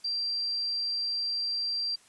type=tone; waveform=sine; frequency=4718 Hz; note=D8; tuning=7 cents sharp; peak=-28 dBFS; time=0.04-1.96 s; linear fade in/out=10 ms; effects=white hiss -59 dBFS RMS until 2.08 s + resampled to 24000 Hz